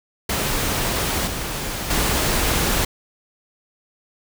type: noise with level steps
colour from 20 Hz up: pink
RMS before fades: -22 / -27 / -20 dBFS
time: 0.29-2.85 s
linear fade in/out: 5 ms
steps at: 1.27 / 1.9 s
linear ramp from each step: 5 ms
effects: none